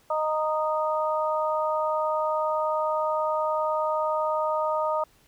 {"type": "harmonic tone", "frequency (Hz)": 309.7, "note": "D#4", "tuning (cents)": -8, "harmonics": [2, 3, 4], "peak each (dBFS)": [-26, -28, -29], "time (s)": [0.1, 5.04], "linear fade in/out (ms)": 5, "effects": ["pink hiss -61 dBFS RMS until 5.27 s"]}